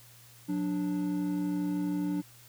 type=tone pair together; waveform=triangle; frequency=181.5 / 293.8 Hz; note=F#3 / D4; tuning=-33 / +1 cents; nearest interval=minor sixth; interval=834 cents; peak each=-31 / -28 dBFS; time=0.48-2.22 s; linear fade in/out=20 ms; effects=added 119 Hz sine -57 dBFS peak until 2.48 s + white hiss -56 dBFS RMS until 2.48 s